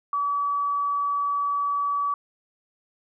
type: tone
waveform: sine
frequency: 1144 Hz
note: D6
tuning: 46 cents flat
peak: -22 dBFS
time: 0.13-2.14 s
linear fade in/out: 2 ms
effects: none